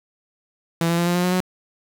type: tone with pitch steps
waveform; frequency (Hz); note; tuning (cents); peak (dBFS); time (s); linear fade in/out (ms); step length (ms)
sawtooth; 167 / 169.62 / 172.29 / 175 / 177.75 / 180.54 / 183.38; E3 / E3 / F3 / F3 / F3 / F#3 / F#3; +23 / +50 / -23 / +4 / +31 / -42 / -15; -14; 0.81-1.405; 2; 85
effects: 7-bit